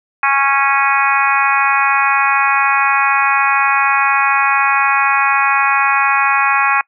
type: harmonic tone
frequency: 275.9 Hz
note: C#4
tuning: 8 cents flat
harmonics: 3 / 4 / 5 / 6 / 7 / 8 / 9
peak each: -18 / -16 / -18 / -19 / -22 / -22 / -18 dBFS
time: 0.23-6.81 s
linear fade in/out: 2 ms
effects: noise-tail reverb RT60 0.1 s tail -25 dB re dry